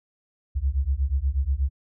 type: beating tone pair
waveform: sine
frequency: 64.2 / 72.5 Hz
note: C2 / D2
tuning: -32 / -22 cents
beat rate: 8.3 Hz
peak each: -24 dBFS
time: 0.55-1.7 s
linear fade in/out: 20 ms
effects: none